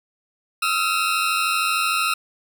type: tone pair together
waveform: 20% pulse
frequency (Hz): 1270.9 / 1364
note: D#6 / F6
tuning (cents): +36 / -41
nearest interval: minor second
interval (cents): 123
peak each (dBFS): -17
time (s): 0.62-2.14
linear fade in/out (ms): 5
effects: none